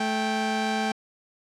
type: tone pair together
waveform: sawtooth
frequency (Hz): 217.9 / 784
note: A3 / G5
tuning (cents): -17 / 0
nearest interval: octave + minor seventh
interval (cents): 2217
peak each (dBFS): -23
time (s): 0-0.92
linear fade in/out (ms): 5
effects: low-pass 6000 Hz 12 dB/octave